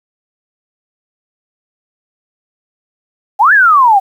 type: exponential two-way sweep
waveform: sine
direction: up then down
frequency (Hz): 752 to 1760 to 752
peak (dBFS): -4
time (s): 3.39-4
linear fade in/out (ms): 20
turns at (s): 3.53
effects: 7-bit